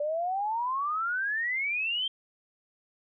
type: exponential sweep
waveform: sine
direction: up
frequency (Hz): 577 to 3189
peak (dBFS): -27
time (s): 0-2.08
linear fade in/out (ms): 5
effects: none